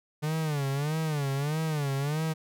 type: tone with vibrato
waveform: 45% pulse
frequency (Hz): 147.8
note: D3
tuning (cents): +11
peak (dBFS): -27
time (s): 0.22-2.34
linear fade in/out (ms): 20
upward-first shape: sine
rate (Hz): 1.6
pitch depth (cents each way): 140
effects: none